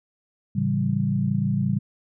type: chord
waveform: sine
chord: A dominant seventh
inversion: none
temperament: equal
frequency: 110 / 138.59 / 164.81 / 196 Hz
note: A2 / C#3 / E3 / G3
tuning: 0 / 0 / 0 / 0 cents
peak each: -27 / -25 / -29 / -24 dBFS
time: 0.55-1.79 s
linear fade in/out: 10 ms
effects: none